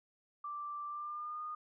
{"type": "tone with pitch glide", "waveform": "sine", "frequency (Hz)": [1174.7, 1225.3], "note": ["D6", "D#6"], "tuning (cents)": [0, -27], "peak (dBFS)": -39, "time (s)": [0.44, 1.55], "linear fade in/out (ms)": 5, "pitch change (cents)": 73, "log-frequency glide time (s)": [0.87, 1.42], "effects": []}